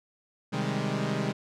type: chord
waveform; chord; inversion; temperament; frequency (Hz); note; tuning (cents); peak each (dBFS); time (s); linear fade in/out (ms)
sawtooth; Ab major seventh; first; equal; 130.81 / 155.56 / 196 / 207.7; C3 / Eb3 / G3 / Ab3; 0 / 0 / 0 / 0; -29; 0.52-1.33; 20
effects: low-pass 6000 Hz 12 dB/octave